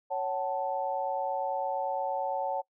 sine chord, F# minor, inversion second, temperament equal with one note detuned, 554.4 / 751.2 / 880 Hz, C#5 / F#5 / A5, 0 / +26 / 0 cents, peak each -33 dBFS, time 0.1-2.62 s, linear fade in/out 20 ms, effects noise-tail reverb RT60 0.1 s tail -23 dB re dry

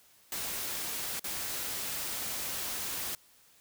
white noise with dropouts, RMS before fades -36 dBFS, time 0.32-3.15 s, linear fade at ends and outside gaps 1 ms, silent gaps 1.195-1.242 s, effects white hiss -62 dBFS RMS until 3.6 s

